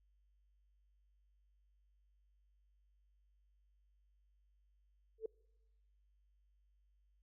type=tone with exponential growth; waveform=sine; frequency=442.8 Hz; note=A4; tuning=11 cents sharp; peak=-34 dBFS; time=5.18-5.26 s; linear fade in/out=5 ms; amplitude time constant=17 ms; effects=noise-tail reverb RT60 1.0 s tail -26 dB re dry + added 50 Hz sine -70 dBFS peak until 7.22 s